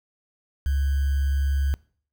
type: tone with sample-and-hold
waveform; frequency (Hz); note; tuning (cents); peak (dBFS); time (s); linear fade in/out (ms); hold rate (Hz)
sine; 69.3; C#2; 0; -20; 0.66-1.74; 0; 1575
effects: noise-tail reverb RT60 0.5 s tail -23 dB re dry